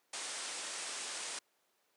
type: low-pass noise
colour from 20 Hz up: white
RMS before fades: -42 dBFS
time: 0.13-1.39 s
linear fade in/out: 5 ms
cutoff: 9600 Hz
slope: 96 dB/octave
effects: pink hiss -75 dBFS RMS until 1.96 s + high-pass 400 Hz 12 dB/octave